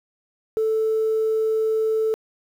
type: tone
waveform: sine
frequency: 440 Hz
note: A4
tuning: in tune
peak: -17 dBFS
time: 0.57-2.14 s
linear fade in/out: 0 ms
effects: tanh soft clip ceiling -15 dBFS + 8-bit